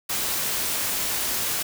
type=noise; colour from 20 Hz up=white; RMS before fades=-26 dBFS; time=0.09-1.63 s; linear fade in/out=10 ms; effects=none